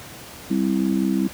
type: chord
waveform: sine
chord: C major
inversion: second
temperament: just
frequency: 196.22 / 261.6 / 327 Hz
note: G3 / C4 / E4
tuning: +2 / 0 / -14 cents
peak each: -21 / -23 / -24 dBFS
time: 0.5-1.28 s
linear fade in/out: 10 ms
effects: pink hiss -39 dBFS RMS until 1.33 s + high-pass 80 Hz 12 dB/octave